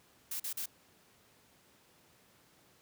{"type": "noise bursts", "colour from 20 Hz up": "blue", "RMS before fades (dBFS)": -38, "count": 3, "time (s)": [0.31, 0.659], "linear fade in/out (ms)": 5, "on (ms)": 89, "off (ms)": 41, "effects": ["pink hiss -65 dBFS RMS until 2.81 s", "high-pass 100 Hz 12 dB/octave"]}